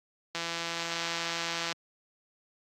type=click train; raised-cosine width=0.2 ms; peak=-16 dBFS; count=232; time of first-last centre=0.35-1.725 s; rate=168 Hz; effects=high-pass 150 Hz 12 dB/octave + AAC 48 kbps